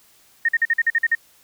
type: tone bursts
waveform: sine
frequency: 1845 Hz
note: A#6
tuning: 18 cents flat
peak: -14 dBFS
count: 9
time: 0.45-1.151 s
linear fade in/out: 5 ms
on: 37 ms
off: 46 ms
effects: white hiss -55 dBFS RMS until 1.43 s